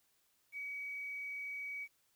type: tone with quantisation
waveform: sine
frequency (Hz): 2267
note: C#7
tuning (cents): +38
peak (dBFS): -40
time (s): 0.52-1.88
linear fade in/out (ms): 50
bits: 11
effects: white hiss -75 dBFS RMS until 2.15 s